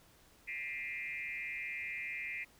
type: tone with frequency modulation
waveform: sine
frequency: 2242 Hz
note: C#7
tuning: 19 cents sharp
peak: -38 dBFS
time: 0.47-2.45 s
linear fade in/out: 20 ms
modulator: 145 Hz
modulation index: 2.1
effects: pink hiss -64 dBFS RMS until 2.59 s